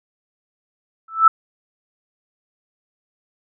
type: tone with exponential growth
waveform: sine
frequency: 1318.5 Hz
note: E6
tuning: in tune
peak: -3 dBFS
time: 1.08-1.28 s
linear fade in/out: 5 ms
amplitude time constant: 43 ms
effects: none